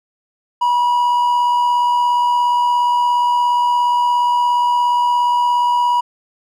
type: tone with amplitude modulation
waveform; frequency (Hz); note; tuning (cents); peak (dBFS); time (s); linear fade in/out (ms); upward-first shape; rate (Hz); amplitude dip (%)
triangle; 970; B5; -31; -9; 0.61-6.01; 10; sine; 77.1; 30
effects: none